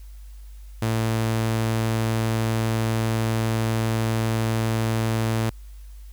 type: tone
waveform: sawtooth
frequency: 112.5 Hz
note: A2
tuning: 39 cents sharp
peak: -17 dBFS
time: 0.82-5.5 s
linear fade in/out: 5 ms
effects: added 50 Hz sine -38 dBFS peak until 6.12 s + white hiss -58 dBFS RMS until 6.12 s